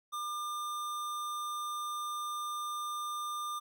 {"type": "tone", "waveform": "square", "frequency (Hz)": 1200, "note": "D6", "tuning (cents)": 37, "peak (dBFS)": -36, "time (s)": [0.12, 3.6], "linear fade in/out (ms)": 20, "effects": []}